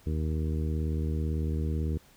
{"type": "harmonic tone", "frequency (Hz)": 78, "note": "D#2", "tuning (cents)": 5, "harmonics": [1, 2, 3, 4, 5, 6], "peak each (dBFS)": [-28, -34, -38, -40, -42, -44], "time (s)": [0.06, 1.98], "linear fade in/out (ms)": 10, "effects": ["pink hiss -59 dBFS RMS until 2.16 s"]}